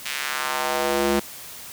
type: tone with high-pass filter sweep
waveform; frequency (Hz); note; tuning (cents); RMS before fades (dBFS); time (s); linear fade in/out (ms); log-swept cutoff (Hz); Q
square; 70; C#2; +18; -24; 0.05-1.2; 10; 2500 to 260; 1.4
effects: white hiss -39 dBFS RMS until 1.72 s